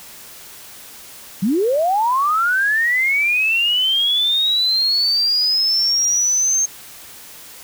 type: linear sweep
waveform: sine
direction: up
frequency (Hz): 171.7 to 6410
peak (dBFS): -14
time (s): 1.42-6.66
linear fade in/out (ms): 10
effects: white hiss -39 dBFS RMS until 7.63 s